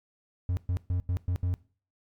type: tone bursts at uneven times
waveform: triangle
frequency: 89.8 Hz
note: F2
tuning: 49 cents sharp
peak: -23 dBFS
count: 6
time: 0.49-0.57 / 0.69-0.77 / 0.9-1 / 1.09-1.17 / 1.28-1.36 / 1.43-1.54 s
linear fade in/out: 0 ms
effects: noise-tail reverb RT60 0.4 s tail -19 dB re dry + MP3 96 kbps